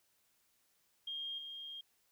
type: tone with level steps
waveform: sine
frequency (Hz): 3224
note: G7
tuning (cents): +48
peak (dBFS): -39 / -44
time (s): 1.07-1.81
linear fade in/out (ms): 5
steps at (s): 1.38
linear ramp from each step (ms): 5
effects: white hiss -75 dBFS RMS until 2.11 s